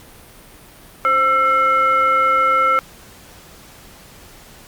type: tone with frequency modulation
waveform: sine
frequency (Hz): 1337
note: E6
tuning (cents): +24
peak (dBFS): -12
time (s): 1.05-2.79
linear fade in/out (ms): 0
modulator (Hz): 812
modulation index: 0.61
effects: pink hiss -43 dBFS RMS until 4.67 s + Opus 48 kbps